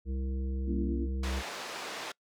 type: harmonic tone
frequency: 66 Hz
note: C2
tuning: 16 cents sharp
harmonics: 1 / 3 / 5 / 7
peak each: -31 / -41 / -45 / -48 dBFS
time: 0.05-1.43 s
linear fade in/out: 50 ms
type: chord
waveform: sine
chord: G diminished seventh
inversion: none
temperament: just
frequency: 196 / 235.2 / 282.2 / 338.7 Hz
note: G3 / Bb3 / Db4 / Fb4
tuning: 0 / +16 / +31 / +47 cents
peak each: -39 / -37 / -37 / -36 dBFS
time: 0.66-1.08 s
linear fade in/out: 50 ms
type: band-pass noise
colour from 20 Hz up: pink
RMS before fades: -40 dBFS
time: 1.23-2.12 s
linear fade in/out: 5 ms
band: 460 to 5600 Hz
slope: 12 dB/octave
effects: noise-tail reverb RT60 0.1 s tail -24 dB re dry